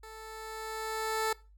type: tone with level ramp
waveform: 15% pulse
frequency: 440 Hz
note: A4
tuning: in tune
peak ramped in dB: -40 to -21 dBFS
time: 0.03-1.33 s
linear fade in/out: 5 ms
effects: noise-tail reverb RT60 0.3 s tail -21 dB re dry + added 50 Hz sine -55 dBFS peak until 1.57 s